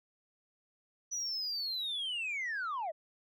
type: linear sweep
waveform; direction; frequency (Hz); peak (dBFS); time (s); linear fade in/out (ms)
sine; down; 5960 to 589; -32; 1.11-2.92; 20
effects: tanh soft clip ceiling -32 dBFS